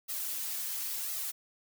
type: noise with flanger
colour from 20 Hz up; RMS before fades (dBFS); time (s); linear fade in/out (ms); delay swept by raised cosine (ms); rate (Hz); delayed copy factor
blue; -36; 0.08-1.32; 20; 1.5 to 6.8; 0.96; +0.95
effects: none